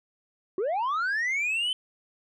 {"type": "linear sweep", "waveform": "sine", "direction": "up", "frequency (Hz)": [350.2, 3087], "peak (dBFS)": -22, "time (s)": [0.58, 1.73], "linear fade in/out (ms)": 2, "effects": ["tanh soft clip ceiling -24 dBFS"]}